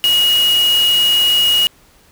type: tone in noise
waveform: sine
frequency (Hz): 2888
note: F#7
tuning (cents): -43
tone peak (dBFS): -10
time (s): 0.04-1.67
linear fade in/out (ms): 0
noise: white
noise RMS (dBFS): -24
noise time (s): 0.04-1.67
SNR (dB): +11
effects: pink hiss -50 dBFS RMS until 2.11 s